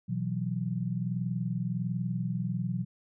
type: chord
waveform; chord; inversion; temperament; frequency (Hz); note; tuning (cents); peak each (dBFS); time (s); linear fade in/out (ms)
sine; B suspended fourth; none; equal; 123.47 / 164.81 / 185; B2 / E3 / F#3; 0 / 0 / 0; -33 / -34 / -33; 0.08-2.85; 20
effects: none